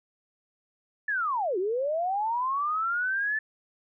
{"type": "linear two-way sweep", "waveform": "sine", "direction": "down then up", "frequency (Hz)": [1760, 350, 1760], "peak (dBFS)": -25, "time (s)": [1.08, 3.39], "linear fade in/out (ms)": 5, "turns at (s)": 1.58, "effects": []}